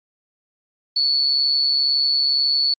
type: tone with amplitude modulation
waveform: sine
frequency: 4435 Hz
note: C#8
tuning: in tune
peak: -13 dBFS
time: 0.96-2.74 s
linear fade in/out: 5 ms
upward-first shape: sine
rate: 142 Hz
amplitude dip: 60%
effects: Opus 32 kbps